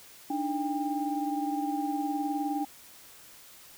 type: tone cluster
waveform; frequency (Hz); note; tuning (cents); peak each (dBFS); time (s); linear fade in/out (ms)
sine; 292.2 / 311.6 / 798; D4 / D#4 / G5; -9 / +3 / +31; -31 / -36 / -32; 0.3-2.65; 5
effects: white hiss -52 dBFS RMS until 3.77 s